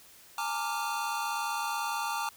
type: chord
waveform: square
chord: Bb dominant seventh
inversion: third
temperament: equal with one note detuned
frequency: 830.6 / 910.5 / 1174.7 / 1396.9 Hz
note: Ab5 / Bb5 / D6 / F6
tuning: 0 / -41 / 0 / 0 cents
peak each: -38 / -35 / -37 / -39 dBFS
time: 0.38-2.29 s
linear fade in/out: 2 ms
effects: white hiss -55 dBFS RMS until 2.36 s